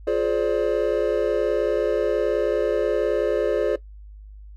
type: chord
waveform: triangle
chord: D half-diminished seventh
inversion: first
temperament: just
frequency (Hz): 352.4 / 422.9 / 528.6 / 587.3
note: F4 / Ab4 / C5 / D5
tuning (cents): +16 / +31 / +18 / 0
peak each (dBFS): -24 / -21 / -23 / -23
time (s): 0.07-3.76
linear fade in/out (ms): 5
effects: noise-tail reverb RT60 0.1 s tail -17 dB re dry + added 51 Hz sine -39 dBFS peak until 4.56 s